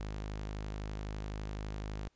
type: tone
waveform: sawtooth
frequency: 51.91 Hz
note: G#1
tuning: in tune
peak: -34 dBFS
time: 0-2.08 s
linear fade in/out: 0 ms
effects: pink hiss -75 dBFS RMS until 2.15 s + resampled to 16000 Hz